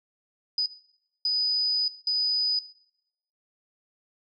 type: tone bursts at uneven times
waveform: sine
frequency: 4978 Hz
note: D#8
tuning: in tune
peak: -22 dBFS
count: 3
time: 0.58-0.66 / 1.25-1.88 / 2.07-2.59 s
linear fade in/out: 2 ms
effects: noise-tail reverb RT60 0.8 s tail -19 dB re dry